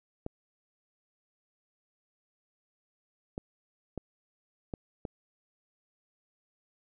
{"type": "clicks", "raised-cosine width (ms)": 2, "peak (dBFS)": -22, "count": 5, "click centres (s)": [0.264, 3.379, 3.977, 4.738, 5.052], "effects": []}